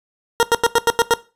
20% pulse tone bursts, 466.2 Hz, A#4, in tune, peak -6 dBFS, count 7, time 0.4-1.138 s, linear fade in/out 0 ms, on 30 ms, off 88 ms, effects noise-tail reverb RT60 0.3 s tail -18 dB re dry + resampled to 32000 Hz

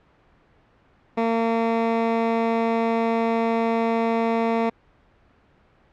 15% pulse tone, 228.3 Hz, A#3, 36 cents flat, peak -13 dBFS, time 1.17-4.7 s, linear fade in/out 10 ms, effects pink hiss -58 dBFS RMS until 5.92 s + low-pass 2000 Hz 12 dB/octave

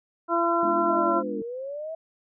harmonic tone, 339 Hz, E4, 49 cents sharp, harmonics 1 / 2 / 3 / 4, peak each -26 / -26 / -26 / -26 dBFS, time 0.28-1.23 s, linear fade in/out 50 ms
sine chord, G# diminished seventh, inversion none, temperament equal, 207.7 / 246.9 / 293.7 / 349.2 Hz, G#3 / B3 / D4 / F4, 0 / 0 / 0 / 0 cents, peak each -34 / -38 / -33 / -37 dBFS, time 0.63-1.42 s, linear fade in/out 2 ms
sine linear two-way sweep, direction down then up, 656 to 447.9 to 656 Hz, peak -31 dBFS, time 0.89-1.95 s, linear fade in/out 5 ms, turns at 1.4 s
effects none

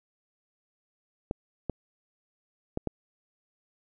clicks, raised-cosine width 2 ms, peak -16 dBFS, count 4, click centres 1.311 / 1.697 / 2.774 / 2.873 s, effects none

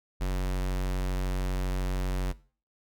square tone, 46.36 Hz, F#1, 4 cents sharp, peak -27 dBFS, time 0.2-2.33 s, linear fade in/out 20 ms, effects noise-tail reverb RT60 0.4 s tail -19 dB re dry

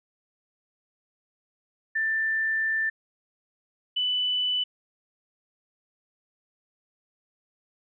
sine tone pair in turn, 1776 / 2987 Hz, A6 / F#7, +16 / +16 cents, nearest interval major sixth, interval 900 cents, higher second, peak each -23 / -23 dBFS, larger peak neither, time 1.95-2.9 / 3.96-4.64 s, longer first, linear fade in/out 10 ms, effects none

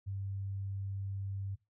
sine tone, 98 Hz, G2, in tune, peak -36 dBFS, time 0.06-1.56 s, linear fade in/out 20 ms, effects noise-tail reverb RT60 0.2 s tail -17 dB re dry

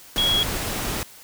sine tone in noise, 3322 Hz, G#7, in tune, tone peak -18 dBFS, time 0.18-0.43 s, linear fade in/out 0 ms, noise pink, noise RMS -27 dBFS, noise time 0.16-1.03 s, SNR +6 dB, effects white hiss -46 dBFS RMS until 1.23 s

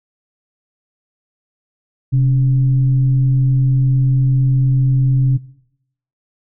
sine tone with frequency modulation, 130.81 Hz, C3, in tune, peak -10 dBFS, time 2.12-5.38 s, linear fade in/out 20 ms, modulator 153 Hz, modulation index 0.25, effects noise-tail reverb RT60 0.8 s tail -21 dB re dry

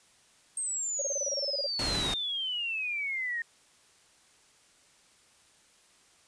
sine exponential sweep, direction down, 8490 to 1836 Hz, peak -30 dBFS, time 0.57-3.42 s, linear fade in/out 2 ms
sine tone bursts, 562 Hz, C#5, 24 cents sharp, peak -31 dBFS, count 13, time 0.99-1.666 s, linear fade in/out 5 ms, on 28 ms, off 26 ms
pink noise, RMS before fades -33 dBFS, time 1.79-2.14 s, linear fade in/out 2 ms
effects white hiss -62 dBFS RMS until 6.27 s + resampled to 22050 Hz

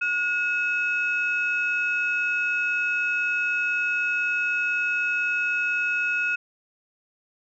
sine tone pair together, 1444 / 2574 Hz, F#6 / E7, -43 / -42 cents, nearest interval minor seventh, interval 1001 cents, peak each -24 dBFS, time 0.01-6.36 s, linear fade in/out 10 ms, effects tanh soft clip ceiling -15 dBFS

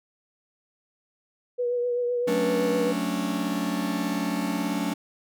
sine tone with vibrato, 486.5 Hz, B4, 26 cents flat, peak -23 dBFS, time 1.58-2.93 s, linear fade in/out 20 ms, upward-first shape triangle, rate 7.8 Hz, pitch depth 29 cents each way
45% pulse chord, D major seventh, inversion first, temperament just, 183.54 / 220.2 / 275.3 / 293.7 Hz, F#3 / A3 / C#4 / D4, -14 / +2 / -12 / 0 cents, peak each -31 dBFS, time 2.27-4.94 s, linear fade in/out 10 ms
effects none

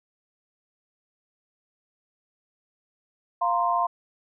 sine chord, F suspended fourth, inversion none, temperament equal, 698.5 / 932.3 / 1046.5 Hz, F5 / Bb5 / C6, 0 / 0 / 0 cents, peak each -25 / -27 / -24 dBFS, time 3.41-3.87 s, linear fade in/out 10 ms, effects none

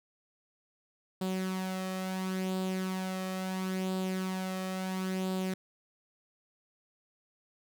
sawtooth tone with flanger, 187.4 Hz, F#3, 22 cents sharp, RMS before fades -34 dBFS, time 1.21-5.54 s, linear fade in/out 5 ms, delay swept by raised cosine 0.24 to 1.64 ms, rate 0.73 Hz, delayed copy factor +0.5, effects none

